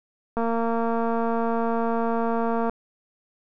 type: click train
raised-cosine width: 1 ms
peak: -13 dBFS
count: 536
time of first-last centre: 0.37-2.696 s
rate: 230 Hz
effects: none